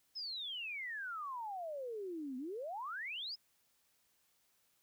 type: exponential two-way sweep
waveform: sine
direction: down then up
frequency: 5274 to 246.9 to 5274 Hz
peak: -40 dBFS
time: 0.15-3.36 s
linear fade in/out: 20 ms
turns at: 2.37 s
effects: white hiss -75 dBFS RMS until 4.82 s